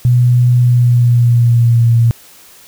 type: tone with pitch glide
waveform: sine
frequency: 122.8 to 116.58 Hz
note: B2 to A#2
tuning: -9 to +1 cents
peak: -6 dBFS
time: 0.05-2.11 s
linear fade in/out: 0 ms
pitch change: -90 cents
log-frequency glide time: 0.6-1.9 s
effects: white hiss -41 dBFS RMS until 2.67 s